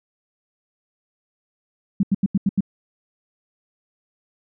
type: tone bursts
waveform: sine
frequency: 195.7 Hz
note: G3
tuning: 3 cents flat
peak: -14 dBFS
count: 6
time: 2-2.607 s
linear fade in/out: 5 ms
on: 32 ms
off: 83 ms
effects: none